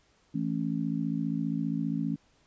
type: chord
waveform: sine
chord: A major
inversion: second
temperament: just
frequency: 165 / 220 / 275 Hz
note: E3 / A3 / C#4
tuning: +2 / 0 / -14 cents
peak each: -32 dBFS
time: 0.34-2.16 s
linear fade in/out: 10 ms
effects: pink hiss -66 dBFS RMS until 2.46 s + resampled to 16000 Hz